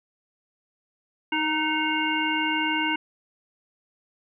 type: harmonic tone with a mistuned harmonic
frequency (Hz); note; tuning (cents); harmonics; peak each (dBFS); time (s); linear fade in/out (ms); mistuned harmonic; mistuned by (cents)
311.1; D#4; 0; 1 / 3 / 5 / 7 / 9; -28 / -28 / -30 / -29 / -29; 1.32-2.96; 5; 5; -40
effects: none